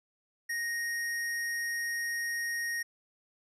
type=tone; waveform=square; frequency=1868 Hz; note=A#6; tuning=3 cents sharp; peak=-32 dBFS; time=0.49-2.83 s; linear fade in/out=10 ms; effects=resampled to 32000 Hz